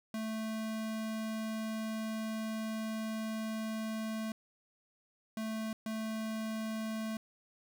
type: tone bursts at uneven times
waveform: square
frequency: 220 Hz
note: A3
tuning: in tune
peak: -36 dBFS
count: 3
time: 0.14-4.32 / 5.37-5.73 / 5.86-7.17 s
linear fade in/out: 2 ms
effects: none